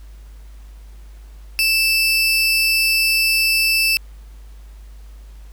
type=tone pair together; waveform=30% pulse; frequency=2643 / 4726 Hz; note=E7 / D8; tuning=+4 / +10 cents; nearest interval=minor seventh; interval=1006 cents; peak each=-12 / -21 dBFS; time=1.59-3.97 s; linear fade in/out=0 ms; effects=added 51 Hz sine -36 dBFS peak until 5.52 s + pink hiss -54 dBFS RMS until 5.52 s